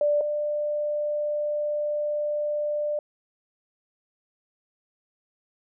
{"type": "tone pair in turn", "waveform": "sine", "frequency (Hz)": [588, 594.1], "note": ["D5", "D5"], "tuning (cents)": [2, 20], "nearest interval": "unison", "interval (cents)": 18, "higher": "second", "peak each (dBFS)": [-19, -24], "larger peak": "first", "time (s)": [[0.01, 0.21], [0.21, 2.99]], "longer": "second", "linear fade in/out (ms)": 2, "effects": []}